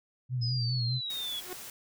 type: tone with vibrato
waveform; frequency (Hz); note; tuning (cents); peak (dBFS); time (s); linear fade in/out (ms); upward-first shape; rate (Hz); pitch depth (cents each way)
sine; 122.4; B2; -15; -28; 0.29-1.01; 50; sine; 4.9; 72
type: exponential sweep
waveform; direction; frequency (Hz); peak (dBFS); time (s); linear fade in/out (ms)
sine; down; 5130 to 3322; -33; 0.41-1.41; 20
type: noise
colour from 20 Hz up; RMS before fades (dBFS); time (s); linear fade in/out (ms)
white; -44; 1.1-1.7; 2
type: tone with exponential growth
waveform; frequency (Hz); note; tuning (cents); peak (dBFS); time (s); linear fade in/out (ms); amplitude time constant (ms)
sawtooth; 364.4; F#4; -26; -31; 1.38-1.53; 1; 32
effects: none